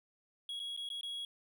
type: tone with dropouts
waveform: triangle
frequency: 3322 Hz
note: G#7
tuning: in tune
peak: -37 dBFS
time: 0.49-1.25 s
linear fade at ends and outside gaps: 2 ms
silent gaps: 0.594-0.599 / 0.765-0.774 / 0.89-0.901 / 1.011-1.031 s
effects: none